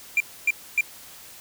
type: tone bursts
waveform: triangle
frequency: 2382 Hz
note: D7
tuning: 24 cents sharp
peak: -15 dBFS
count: 3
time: 0.17-0.809 s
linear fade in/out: 2 ms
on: 33 ms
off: 270 ms
effects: white hiss -45 dBFS RMS until 1.4 s